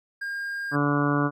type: tone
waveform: triangle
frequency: 1612 Hz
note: G6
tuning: 48 cents sharp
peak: -27 dBFS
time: 0.21-0.76 s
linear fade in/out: 10 ms
type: harmonic tone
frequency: 144.6 Hz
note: D3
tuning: 27 cents flat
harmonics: 1 / 2 / 3 / 4 / 5 / 6 / 7 / 8 / 9 / 10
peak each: -26 / -24 / -32 / -33 / -36 / -40 / -33 / -30 / -35 / -31 dBFS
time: 0.71-1.31 s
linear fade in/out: 50 ms
effects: none